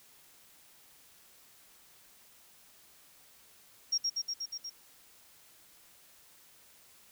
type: tone with echo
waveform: sine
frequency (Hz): 5588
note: F8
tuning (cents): 0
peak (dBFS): -26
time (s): 3.92-3.98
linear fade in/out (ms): 10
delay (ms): 120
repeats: 6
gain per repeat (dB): -2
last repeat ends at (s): 4.7
effects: white hiss -60 dBFS RMS until 7.11 s